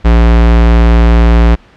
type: tone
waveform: square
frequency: 57.6 Hz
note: A#1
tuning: 20 cents flat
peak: -4 dBFS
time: 0.04-1.56 s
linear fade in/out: 20 ms
effects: pink hiss -42 dBFS RMS until 1.76 s + low-pass 3000 Hz 12 dB/octave